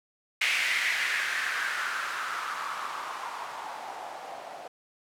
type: noise with low-pass filter sweep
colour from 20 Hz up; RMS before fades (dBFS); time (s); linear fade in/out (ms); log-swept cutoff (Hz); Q
violet; -32; 0.41-4.68; 5; 2300 to 660; 3.8
effects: none